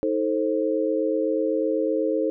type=chord; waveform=sine; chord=A diminished; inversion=second; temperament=just; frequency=316.8 / 440 / 528 Hz; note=Eb4 / A4 / C5; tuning=+31 / 0 / +16 cents; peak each=-25 dBFS; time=0.03-2.3 s; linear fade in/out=0 ms; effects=none